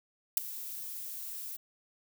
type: noise with ADSR envelope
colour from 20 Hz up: violet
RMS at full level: -21 dBFS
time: 0.37-1.57 s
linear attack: 4 ms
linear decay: 10 ms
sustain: -20 dB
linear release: 13 ms
effects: none